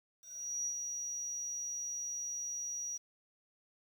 sine tone with ADSR envelope, 5780 Hz, F#8, 41 cents flat, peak -33 dBFS, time 0.21-2.98 s, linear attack 450 ms, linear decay 73 ms, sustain -4 dB, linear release 16 ms, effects 10-bit

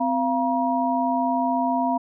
sine tone cluster, 257.5 / 689 / 953 Hz, C4 / F5 / A#5, -28 / -24 / +38 cents, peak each -24 dBFS, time 0-1.98 s, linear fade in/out 10 ms, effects none

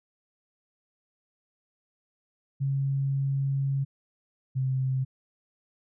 sine tone pair in turn, 137.2 / 131.32 Hz, C#3 / C3, -17 / +7 cents, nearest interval minor second, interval 76 cents, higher first, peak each -24 dBFS, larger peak neither, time 2.6-3.85 / 4.55-5.05 s, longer first, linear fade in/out 20 ms, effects none

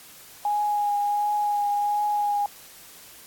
sine tone with vibrato, 826 Hz, G#5, 10 cents flat, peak -21 dBFS, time 0.45-2.46 s, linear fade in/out 2 ms, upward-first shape triangle, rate 1.4 Hz, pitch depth 18 cents each way, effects white hiss -47 dBFS RMS until 3.26 s + AAC 64 kbps

